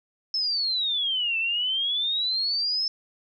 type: exponential two-way sweep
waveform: sine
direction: down then up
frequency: 5300 to 2637 to 5300 Hz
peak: -23 dBFS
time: 0.34-2.88 s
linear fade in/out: 2 ms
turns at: 1.38 s
effects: none